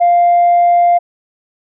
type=tone; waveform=sine; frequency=698 Hz; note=F5; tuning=1 cent flat; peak=-5 dBFS; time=0-0.99 s; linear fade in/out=20 ms; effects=tanh soft clip ceiling -4 dBFS